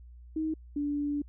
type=tone pair in turn; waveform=sine; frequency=314.8 / 290 Hz; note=D#4 / D4; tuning=+20 / -22 cents; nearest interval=minor second; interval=142 cents; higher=first; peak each=-28 dBFS; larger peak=neither; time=0.36-0.54 / 0.76-1.22 s; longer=second; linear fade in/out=5 ms; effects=added 60 Hz sine -47 dBFS peak until 1.28 s